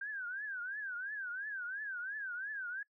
sine tone with vibrato, 1568 Hz, G6, in tune, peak -38 dBFS, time 0.01-2.83 s, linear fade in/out 5 ms, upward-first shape triangle, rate 2.9 Hz, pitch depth 200 cents each way, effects noise-tail reverb RT60 0.1 s tail -22 dB re dry

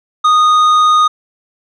triangle tone with tanh clipping, 1237 Hz, D#6, 10 cents flat, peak -8 dBFS, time 0.24-1.08 s, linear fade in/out 10 ms, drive 12 dB, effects none

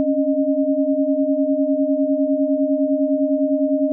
sine tone cluster, 271.5 / 281.4 / 615 Hz, C#4 / C#4 / D#5, -36 / +26 / -20 cents, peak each -20 dBFS, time 0-3.92 s, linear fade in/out 0 ms, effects none

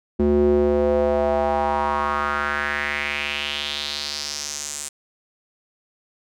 square tone with band-pass filter sweep, 72.9 Hz, D2, 12 cents flat, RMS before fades -22 dBFS, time 0.19-4.89 s, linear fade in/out 10 ms, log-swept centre 300 to 8000 Hz, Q 3.5, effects none

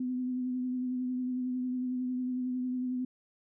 sine tone with vibrato, 252.3 Hz, B3, 37 cents sharp, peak -30 dBFS, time 0-3.05 s, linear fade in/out 5 ms, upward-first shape triangle, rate 11 Hz, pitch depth 27 cents each way, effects none

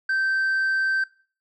triangle tone with tanh clipping, 1556 Hz, G6, 13 cents flat, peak -21 dBFS, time 0.09-1.04 s, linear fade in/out 5 ms, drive 7 dB, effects noise-tail reverb RT60 0.4 s tail -20 dB re dry

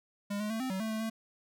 square tone with pitch steps, 202.9 / 210.9 / 223.1 / 259.3 / 189.6 / 220.8 / 219 / 223.1 Hz, G#3 / G#3 / A3 / C4 / F#3 / A3 / A3 / A3, -40 / +27 / +24 / -15 / +43 / +6 / -8 / +24 cents, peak -33 dBFS, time 0.3-1.1 s, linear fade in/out 10 ms, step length 100 ms, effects none

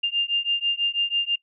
sine beating tone pair, 2799 / 2805.1 Hz, F7 / F7, +3 / +7 cents, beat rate 6.1 Hz, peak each -24 dBFS, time 0.03-1.36 s, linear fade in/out 10 ms, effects noise-tail reverb RT60 0.1 s tail -23 dB re dry

